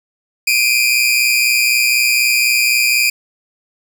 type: tone pair together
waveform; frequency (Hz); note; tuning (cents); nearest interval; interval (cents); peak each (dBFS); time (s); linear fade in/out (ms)
sawtooth; 2365 / 2489; D7 / D#7; +12 / 0; minor second; 88; -11; 0.47-3.1; 5
effects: none